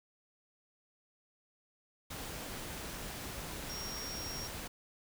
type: tone in noise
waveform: sine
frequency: 5588 Hz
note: F8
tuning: in tune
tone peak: -42 dBFS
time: 3.69-4.48 s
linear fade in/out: 10 ms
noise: pink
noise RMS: -43 dBFS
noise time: 2.1-4.68 s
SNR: -2 dB
effects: none